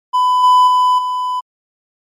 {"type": "tone with level steps", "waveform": "triangle", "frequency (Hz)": 1001, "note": "B5", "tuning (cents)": 23, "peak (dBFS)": [-8, -4, -7, -14], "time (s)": [0.13, 1.41], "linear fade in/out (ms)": 20, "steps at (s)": [0.43, 0.67, 0.98], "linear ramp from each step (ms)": 10, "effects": ["MP3 64 kbps"]}